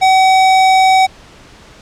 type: tone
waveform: square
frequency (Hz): 758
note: F#5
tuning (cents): +42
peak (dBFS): -7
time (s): 0.01-1.07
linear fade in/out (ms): 20
effects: pink hiss -40 dBFS RMS until 1.81 s + low-pass 6000 Hz 12 dB/octave